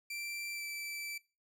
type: tone with pitch glide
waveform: sawtooth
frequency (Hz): 2349 to 2326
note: D7 to D7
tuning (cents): 0 to -17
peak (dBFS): -36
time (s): 0.1-1.18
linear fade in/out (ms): 5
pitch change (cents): -17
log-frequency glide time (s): 0.52-0.63
effects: noise-tail reverb RT60 0.3 s tail -21 dB re dry